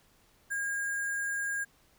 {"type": "tone with sample-and-hold", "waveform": "sine", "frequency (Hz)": 1625, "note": "G#6", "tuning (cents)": -38, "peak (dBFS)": -30, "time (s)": [0.5, 1.65], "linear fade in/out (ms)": 20, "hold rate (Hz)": 8820, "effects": ["pink hiss -65 dBFS RMS until 1.98 s"]}